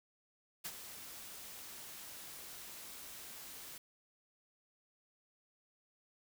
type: noise with ADSR envelope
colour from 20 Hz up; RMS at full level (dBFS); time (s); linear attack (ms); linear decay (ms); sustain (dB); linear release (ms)
white; -41; 0.64-3.78; 16; 52; -9; 4
effects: none